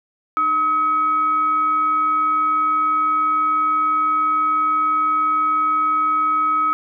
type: tone with frequency modulation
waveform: sine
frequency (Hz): 1277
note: D#6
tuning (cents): +45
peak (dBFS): -15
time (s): 0.37-6.73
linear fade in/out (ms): 0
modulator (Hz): 973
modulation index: 0.26
effects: none